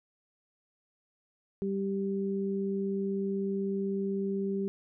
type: tone pair together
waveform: sine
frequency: 196 / 392 Hz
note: G3 / G4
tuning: 0 / 0 cents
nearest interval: octave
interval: 1200 cents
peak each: -31 / -32 dBFS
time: 1.62-4.68 s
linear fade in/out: 0 ms
effects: none